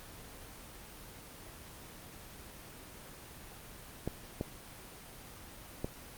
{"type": "clicks", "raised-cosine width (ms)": 2, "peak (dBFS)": -20, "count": 3, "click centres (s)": [4.076, 4.411, 5.845], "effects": ["pink hiss -50 dBFS RMS until 6.17 s", "Opus 24 kbps"]}